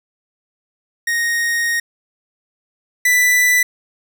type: tone pair in turn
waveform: 45% pulse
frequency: 1864.7 / 1982.2 Hz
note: A#6 / B6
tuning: 0 / +6 cents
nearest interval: minor second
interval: 106 cents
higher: second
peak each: -16 / -11 dBFS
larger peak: second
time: 1.07-1.8 / 3.05-3.63 s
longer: first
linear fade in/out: 5 ms
effects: none